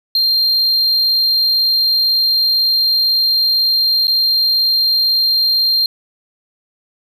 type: tone with dropouts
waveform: triangle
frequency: 4186 Hz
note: C8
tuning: in tune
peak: -10 dBFS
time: 0.15-5.86 s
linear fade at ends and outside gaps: 2 ms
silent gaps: 4.071-4.079 s
effects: none